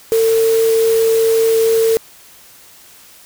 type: tone in noise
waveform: sine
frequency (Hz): 450.6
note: A4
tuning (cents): +41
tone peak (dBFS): -10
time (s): 0.12-1.97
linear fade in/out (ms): 0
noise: white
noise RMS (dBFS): -26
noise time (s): 0.12-1.97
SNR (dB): +13
effects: white hiss -43 dBFS RMS until 3.25 s